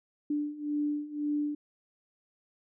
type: beating tone pair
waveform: sine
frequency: 293.7 / 295.6 Hz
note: D4 / D4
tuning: 0 / +11 cents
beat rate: 1.9 Hz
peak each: -34 / -31 dBFS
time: 0.3-1.55 s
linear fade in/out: 5 ms
effects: none